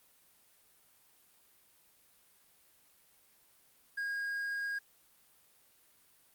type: tone with quantisation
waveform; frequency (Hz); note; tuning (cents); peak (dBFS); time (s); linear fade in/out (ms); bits
triangle; 1631; G#6; -32; -32; 3.97-4.79; 10; 10
effects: white hiss -66 dBFS RMS until 6.34 s + Opus 32 kbps